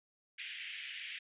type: band-pass noise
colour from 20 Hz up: white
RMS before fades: -45 dBFS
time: 0.38-1.19 s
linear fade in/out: 10 ms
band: 1800 to 3300 Hz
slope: 48 dB/octave
effects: resampled to 8000 Hz